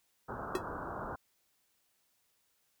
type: low-pass noise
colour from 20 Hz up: white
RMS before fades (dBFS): -41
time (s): 0.28-1.16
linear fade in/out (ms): 10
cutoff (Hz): 1500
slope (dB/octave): 96
type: tone with exponential decay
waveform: square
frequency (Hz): 370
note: F#4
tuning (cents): 0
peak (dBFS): -28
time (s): 0.55-0.63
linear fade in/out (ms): 2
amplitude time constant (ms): 16
effects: white hiss -75 dBFS RMS until 2.8 s